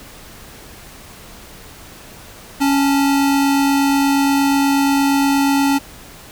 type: tone pair together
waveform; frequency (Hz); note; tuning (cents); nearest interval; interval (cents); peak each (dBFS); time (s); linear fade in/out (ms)
square; 277.2 / 880; C#4 / A5; 0 / 0; octave + minor sixth; 2000; -14 / -22; 2.6-5.79; 20
effects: pink hiss -39 dBFS RMS until 6.31 s